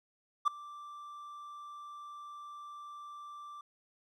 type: tone with ADSR envelope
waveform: triangle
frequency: 1174.7 Hz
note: D6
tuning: in tune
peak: -19 dBFS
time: 0.45-3.61 s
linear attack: 26 ms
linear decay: 4 ms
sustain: -24 dB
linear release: 3 ms
effects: tanh soft clip ceiling -17 dBFS